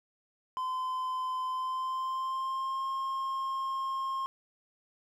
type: tone with pitch glide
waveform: triangle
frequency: 1026 to 1069 Hz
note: C6 to C6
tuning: -34 to +37 cents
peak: -29 dBFS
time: 0.57-4.26 s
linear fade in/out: 0 ms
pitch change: +71 cents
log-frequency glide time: 1.46-2.88 s
effects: none